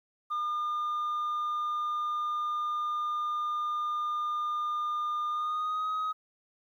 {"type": "tone with pitch glide", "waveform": "sine", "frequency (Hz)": [1210, 1262.1], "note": ["D#6", "D#6"], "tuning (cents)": [-49, 24], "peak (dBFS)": -26, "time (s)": [0.3, 6.13], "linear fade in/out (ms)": 20, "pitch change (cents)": 73, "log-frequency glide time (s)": [5.29, 5.89], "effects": ["tanh soft clip ceiling -28 dBFS", "11-bit"]}